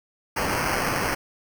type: noise with sample-and-hold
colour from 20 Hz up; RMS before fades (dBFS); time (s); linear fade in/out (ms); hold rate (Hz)
white; -25; 0.36-1.15; 10; 3675
effects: none